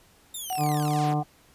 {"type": "linear sweep", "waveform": "5% pulse", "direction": "down", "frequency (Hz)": [3711, 87.31], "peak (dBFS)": -26, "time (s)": [0.34, 1.14], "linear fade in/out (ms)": 5}
{"type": "tone", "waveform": "sine", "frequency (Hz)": 745, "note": "F#5", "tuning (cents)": 12, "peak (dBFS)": -27, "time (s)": [0.5, 1.23], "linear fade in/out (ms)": 5}
{"type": "click train", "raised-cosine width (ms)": 0.2, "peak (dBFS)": -25, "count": 21, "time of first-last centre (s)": [0.5, 1.043], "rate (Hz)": 36.8}
{"type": "harmonic tone", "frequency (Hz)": 149.5, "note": "D3", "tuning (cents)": 31, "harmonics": [1, 2, 3, 4, 5, 6, 7, 8], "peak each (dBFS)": [-25, -30, -37, -40, -37, -43, -39, -42], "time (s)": [0.57, 1.24], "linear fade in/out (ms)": 50}
{"effects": ["pink hiss -58 dBFS RMS until 1.54 s", "resampled to 32000 Hz"]}